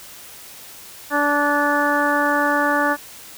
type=harmonic tone with a mistuned harmonic; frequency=290 Hz; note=D4; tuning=22 cents flat; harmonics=1 / 2 / 3 / 4 / 5 / 6; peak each=-23 / -23 / -23 / -23 / -23 / -23 dBFS; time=1.1-2.97 s; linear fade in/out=50 ms; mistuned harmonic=5; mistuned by=+21 cents; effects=white hiss -40 dBFS RMS until 3.37 s